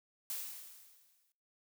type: noise with exponential decay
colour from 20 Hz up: blue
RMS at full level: -38 dBFS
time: 0.3-1.32 s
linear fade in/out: 1 ms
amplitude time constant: 220 ms
effects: noise-tail reverb RT60 0.5 s tail -21 dB re dry